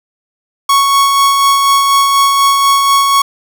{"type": "tone with tremolo", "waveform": "45% pulse", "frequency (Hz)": 1108.7, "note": "C#6", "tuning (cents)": 0, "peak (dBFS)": -6, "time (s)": [0.69, 3.22], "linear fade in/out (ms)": 5, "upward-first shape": "sine", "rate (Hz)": 4.1, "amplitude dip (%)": 30, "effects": []}